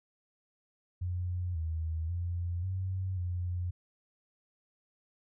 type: tone with pitch steps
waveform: sine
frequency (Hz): 89.4 / 80.5 / 87.1 / 93.9 / 88.9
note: F2 / E2 / F2 / F#2 / F2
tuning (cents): +41 / -41 / -4 / +26 / +31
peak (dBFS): -31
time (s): 1.01-3.71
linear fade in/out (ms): 10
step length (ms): 540
effects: none